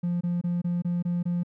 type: tone bursts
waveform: triangle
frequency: 174.61 Hz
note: F3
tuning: in tune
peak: -21 dBFS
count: 7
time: 0.03-1.434 s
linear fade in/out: 10 ms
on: 180 ms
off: 24 ms
effects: tanh soft clip ceiling -19 dBFS